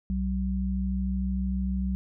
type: tone pair together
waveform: sine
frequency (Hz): 63.4 / 190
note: B1 / F#3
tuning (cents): +46 / +46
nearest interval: octave + perfect fifth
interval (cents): 1900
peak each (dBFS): -28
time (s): 0.1-1.95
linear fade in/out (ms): 0
effects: none